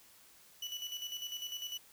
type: tone with tremolo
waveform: 35% pulse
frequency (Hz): 2960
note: F#7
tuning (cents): 0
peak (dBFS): -36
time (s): 0.62-1.78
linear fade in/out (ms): 5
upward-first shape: square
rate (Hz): 10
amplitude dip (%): 55
effects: white hiss -61 dBFS RMS until 1.92 s